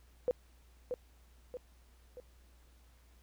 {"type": "tone with echo", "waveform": "sine", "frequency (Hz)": 498.4, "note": "B4", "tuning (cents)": 16, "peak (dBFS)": -27, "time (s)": [0.28, 0.31], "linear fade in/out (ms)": 0, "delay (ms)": 630, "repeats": 3, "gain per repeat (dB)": -6, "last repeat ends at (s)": 2.2, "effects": ["added 60 Hz sine -60 dBFS peak until 3.22 s", "pink hiss -69 dBFS RMS until 3.22 s"]}